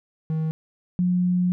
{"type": "tone pair in turn", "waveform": ["triangle", "sine"], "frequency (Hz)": [158.4, 179.56], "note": ["D#3", "F3"], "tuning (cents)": [31, 48], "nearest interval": "major second", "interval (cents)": 217, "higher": "second", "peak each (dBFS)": [-20, -18], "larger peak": "second", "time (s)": [[0.3, 0.51], [0.99, 1.52]], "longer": "second", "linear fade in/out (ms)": 0, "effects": []}